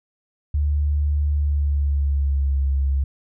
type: tone with pitch glide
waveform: sine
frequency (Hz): 73.3 to 68.39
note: D2 to C#2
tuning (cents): -3 to -23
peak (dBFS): -17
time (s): 0.54-3.04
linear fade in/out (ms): 5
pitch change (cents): -120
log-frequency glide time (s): 1.32-2.61
effects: none